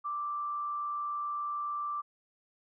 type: tone with frequency modulation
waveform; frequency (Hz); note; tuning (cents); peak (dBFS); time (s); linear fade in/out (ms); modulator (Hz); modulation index
sine; 1174.7; D6; 0; -32; 0.04-2.02; 20; 127; 0.22
effects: none